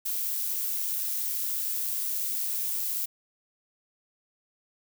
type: noise with amplitude modulation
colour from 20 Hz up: violet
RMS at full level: -29 dBFS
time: 0.05-3.06 s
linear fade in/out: 10 ms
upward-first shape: sine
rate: 97 Hz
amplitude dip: 25%
effects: none